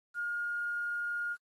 sine tone with quantisation, 1423 Hz, F6, 32 cents sharp, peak -32 dBFS, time 0.14-1.37 s, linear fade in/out 50 ms, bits 10, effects AAC 32 kbps

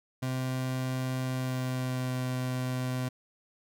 30% pulse tone with pitch glide, 129.3 to 127.45 Hz, C3 to C3, -20 to -45 cents, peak -27 dBFS, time 0.22-3.09 s, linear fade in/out 10 ms, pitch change -25 cents, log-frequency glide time 1.22-2.19 s, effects none

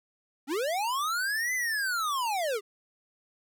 square linear two-way sweep, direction up then down, 250 to 2051 to 382.5 Hz, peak -28 dBFS, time 0.47-2.61 s, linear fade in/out 50 ms, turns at 1.54 s, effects none

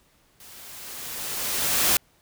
white noise with level ramp, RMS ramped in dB -47 to -19 dBFS, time 0.4-1.97 s, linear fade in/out 2 ms, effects pink hiss -62 dBFS RMS until 2.21 s

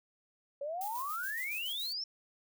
sine exponential sweep, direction up, 548 to 5500 Hz, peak -35 dBFS, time 0.61-2.04 s, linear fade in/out 5 ms
violet noise with tremolo, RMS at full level -43 dBFS, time 0.81-1.93 s, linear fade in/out 2 ms, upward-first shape square, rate 7.1 Hz, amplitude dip 40%
effects none

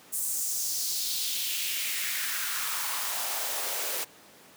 white noise with high-pass filter sweep, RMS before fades -31 dBFS, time 0.12-4.05 s, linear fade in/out 20 ms, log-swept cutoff 8900 to 400 Hz, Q 2.2, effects pink hiss -53 dBFS RMS until 4.56 s + high-pass 200 Hz 12 dB/octave

